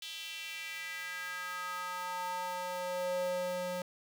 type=tone with high-pass filter sweep; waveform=square; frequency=180.4 Hz; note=F#3; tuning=44 cents flat; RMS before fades=-38 dBFS; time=0.02-3.82 s; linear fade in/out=2 ms; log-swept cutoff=3300 to 370 Hz; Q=3.3; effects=none